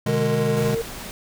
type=chord; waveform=square; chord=G# diminished; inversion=first; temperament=just; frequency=124.59 / 149.51 / 207.7 Hz; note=B2 / D3 / G#3; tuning=+16 / +31 / 0 cents; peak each=-26 dBFS; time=0.06-0.75 s; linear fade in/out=5 ms
type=tone with vibrato; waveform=sine; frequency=460 Hz; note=A#4; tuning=23 cents flat; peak=-22 dBFS; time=0.08-0.82 s; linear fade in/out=10 ms; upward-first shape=sine; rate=4.1 Hz; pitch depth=12 cents each way
type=noise; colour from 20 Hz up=pink; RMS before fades=-35 dBFS; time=0.57-1.11 s; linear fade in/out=0 ms
effects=none